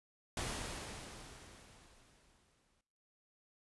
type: noise with exponential decay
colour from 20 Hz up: pink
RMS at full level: -38 dBFS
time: 0.37-2.81 s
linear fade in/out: 2 ms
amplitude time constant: 530 ms
effects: noise-tail reverb RT60 0.9 s tail -20 dB re dry + resampled to 24000 Hz